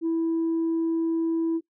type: tone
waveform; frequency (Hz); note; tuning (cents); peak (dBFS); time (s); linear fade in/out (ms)
sine; 328.8; E4; -4; -20; 0.01-1.61; 50
effects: noise-tail reverb RT60 0.1 s tail -19 dB re dry + tanh soft clip ceiling -20 dBFS